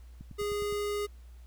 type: click train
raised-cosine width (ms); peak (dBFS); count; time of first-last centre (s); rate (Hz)
5; -32; 6; 0.21-0.725; 9.7
type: tone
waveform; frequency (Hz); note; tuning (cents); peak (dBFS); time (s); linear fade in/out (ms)
square; 412.2; G#4; -13; -31; 0.38-1.07; 20
effects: added 60 Hz sine -47 dBFS peak until 1.46 s + pink hiss -66 dBFS RMS until 1.46 s